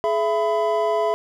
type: tone cluster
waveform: triangle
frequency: 423.7 / 668 / 999 Hz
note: G#4 / E5 / B5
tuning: +35 / +23 / +20 cents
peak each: -21 / -19 / -23 dBFS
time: 0.04-1.14 s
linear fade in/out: 0 ms
effects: none